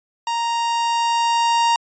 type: tone with level ramp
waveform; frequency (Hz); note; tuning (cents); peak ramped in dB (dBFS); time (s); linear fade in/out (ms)
45% pulse; 932.3; A#5; 0; -20 to -14; 0.27-1.76; 2
effects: resampled to 16000 Hz